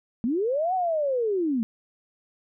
sine linear two-way sweep, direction up then down, 213.8 to 762 to 213.8 Hz, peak -22 dBFS, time 0.24-1.63 s, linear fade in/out 0 ms, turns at 0.74 s, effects none

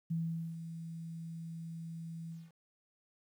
sine tone with ADSR envelope, 164.81 Hz, E3, in tune, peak -31 dBFS, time 0.1-2.52 s, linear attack 12 ms, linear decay 440 ms, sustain -10 dB, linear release 210 ms, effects 11-bit

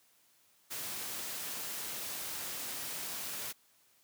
white noise, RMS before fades -40 dBFS, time 0.7-3.53 s, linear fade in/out 20 ms, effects white hiss -68 dBFS RMS until 4.03 s + high-pass 100 Hz 12 dB/octave

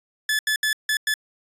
sawtooth tone bursts at uneven times, 1729 Hz, A6, 31 cents flat, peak -16 dBFS, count 5, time 0.29-0.39 / 0.47-0.56 / 0.63-0.73 / 0.89-0.97 / 1.07-1.14 s, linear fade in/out 2 ms, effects resampled to 32000 Hz

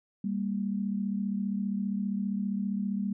sine tone pair together, 198.02 / 233.1 Hz, G3 / A#3, +18 / 0 cents, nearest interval minor third, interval 282 cents, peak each -29 / -34 dBFS, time 0.24-3.13 s, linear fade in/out 5 ms, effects none

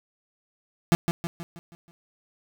35% pulse tone with echo, 170 Hz, F3, 46 cents flat, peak -14 dBFS, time 0.92-0.95 s, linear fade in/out 0 ms, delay 160 ms, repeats 6, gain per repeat -6 dB, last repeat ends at 1.91 s, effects none

